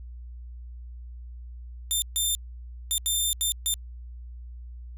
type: tone bursts at uneven times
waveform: 10% pulse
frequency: 3587 Hz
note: A7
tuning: 33 cents sharp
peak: -15 dBFS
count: 6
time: 1.91-2.02 / 2.16-2.35 / 2.91-2.98 / 3.06-3.33 / 3.41-3.52 / 3.66-3.74 s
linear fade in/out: 0 ms
effects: added 60 Hz sine -38 dBFS peak until 4.97 s + resampled to 32000 Hz